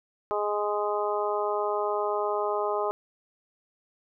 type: harmonic tone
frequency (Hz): 207.7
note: G#3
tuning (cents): 0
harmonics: 2 / 3 / 4 / 5 / 6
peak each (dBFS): -29 / -31 / -32 / -33 / -34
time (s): 0.31-2.91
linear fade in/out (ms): 0
effects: none